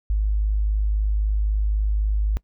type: tone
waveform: sine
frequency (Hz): 51.91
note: G#1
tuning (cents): 0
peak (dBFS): -18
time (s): 0.1-2.37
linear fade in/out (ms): 0
effects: noise-tail reverb RT60 0.1 s tail -22 dB re dry